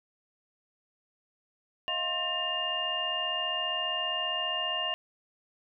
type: tone cluster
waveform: sine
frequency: 634 / 709 / 1059 / 1807 / 2813 Hz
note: D#5 / F5 / C6 / A6 / F7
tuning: +32 / +26 / +21 / +46 / +12 cents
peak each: -39 / -38 / -38 / -39 / -30 dBFS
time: 1.88-4.94 s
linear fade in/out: 0 ms
effects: none